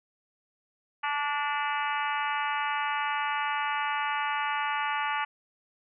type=harmonic tone with a mistuned harmonic; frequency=290.1 Hz; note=D4; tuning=21 cents flat; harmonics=3 / 4 / 5 / 6 / 7 / 8 / 9 / 10; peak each=-31 / -33 / -35 / -37 / -38 / -39 / -40 / -41 dBFS; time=1.03-5.25 s; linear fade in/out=10 ms; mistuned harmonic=6; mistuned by=+32 cents; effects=none